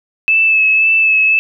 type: tone with vibrato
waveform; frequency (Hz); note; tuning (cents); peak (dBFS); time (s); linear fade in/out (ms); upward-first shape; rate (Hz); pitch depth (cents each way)
sine; 2614; E7; -15; -8; 0.28-1.39; 0; sine; 1.9; 22
effects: none